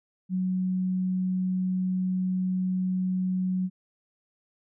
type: tone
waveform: sine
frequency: 185 Hz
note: F#3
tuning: in tune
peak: -24 dBFS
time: 0.29-3.7 s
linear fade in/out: 50 ms
effects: none